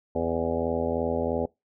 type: harmonic tone with a mistuned harmonic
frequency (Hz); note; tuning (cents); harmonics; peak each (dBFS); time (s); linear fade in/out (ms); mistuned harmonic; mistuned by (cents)
83; E2; +12; 1 / 2 / 3 / 4 / 5 / 6 / 7 / 8 / 9 / 10; -35 / -39 / -31 / -39 / -31 / -30 / -31 / -39 / -37 / -38; 0.15-1.46; 5; 8; -36
effects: noise-tail reverb RT60 0.2 s tail -24 dB re dry